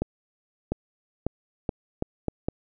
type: accelerating click train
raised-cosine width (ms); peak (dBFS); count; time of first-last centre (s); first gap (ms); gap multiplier
2; -12; 7; 0.02-2.485; 700; 0.78
effects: none